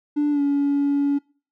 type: tone with pitch glide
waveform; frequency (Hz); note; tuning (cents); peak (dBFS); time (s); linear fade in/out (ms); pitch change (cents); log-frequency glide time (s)
triangle; 293.7 to 283.4; D4 to C#4; 0 to +38; -14; 0.16-1.19; 20; -62; 0.31-0.41
effects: noise-tail reverb RT60 0.4 s tail -26 dB re dry + tanh soft clip ceiling -14 dBFS